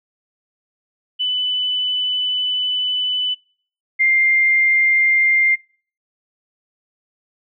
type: tone pair in turn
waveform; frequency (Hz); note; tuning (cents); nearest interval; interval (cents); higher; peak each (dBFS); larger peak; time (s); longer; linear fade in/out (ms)
sine; 2996 / 2104; F#7 / C7; +21 / +9; tritone; 612; first; -17 / -12; second; 1.19-3.35 / 3.99-5.56; first; 20
effects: noise-tail reverb RT60 0.5 s tail -25 dB re dry